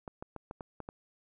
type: clicks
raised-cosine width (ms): 1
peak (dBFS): -27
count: 7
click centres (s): 0.078 / 0.225 / 0.363 / 0.511 / 0.608 / 0.803 / 0.889
effects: none